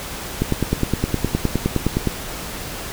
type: click train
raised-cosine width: 3 ms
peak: -4 dBFS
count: 17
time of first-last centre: 0.42-2.073 s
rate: 9.68 Hz
effects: pink hiss -30 dBFS RMS until 2.92 s